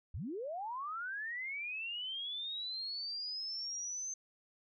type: linear sweep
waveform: sine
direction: up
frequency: 54.8 to 6272 Hz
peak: -38 dBFS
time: 0.14-4.14 s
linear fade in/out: 5 ms
effects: none